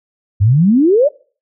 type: exponential sweep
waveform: sine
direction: up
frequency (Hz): 92.9 to 622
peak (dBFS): -7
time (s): 0.4-1.09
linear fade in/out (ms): 20
effects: noise-tail reverb RT60 0.4 s tail -22 dB re dry